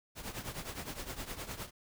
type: noise with tremolo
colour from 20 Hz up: pink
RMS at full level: -39 dBFS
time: 0.15-1.71 s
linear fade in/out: 50 ms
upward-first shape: triangle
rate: 9.7 Hz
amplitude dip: 80%
effects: none